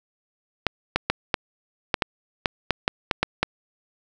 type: clicks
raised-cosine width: 0.3 ms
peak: -3 dBFS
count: 12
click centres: 0.667 / 0.96 / 1.1 / 1.342 / 1.942 / 2.022 / 2.458 / 2.707 / 2.879 / 3.112 / 3.23 / 3.43 s
effects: none